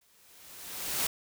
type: noise with exponential growth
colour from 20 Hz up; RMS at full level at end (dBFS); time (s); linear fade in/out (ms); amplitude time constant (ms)
white; -28; 0.01-1.07; 5; 230
effects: none